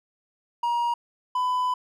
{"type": "tone pair in turn", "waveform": "triangle", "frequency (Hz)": [949, 1001.1], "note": ["A#5", "B5"], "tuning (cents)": [31, 23], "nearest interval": "minor second", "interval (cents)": 92, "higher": "second", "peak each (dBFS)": -20, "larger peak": "neither", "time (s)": [[0.63, 0.94], [1.35, 1.74]], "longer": "second", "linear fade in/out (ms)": 5, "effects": []}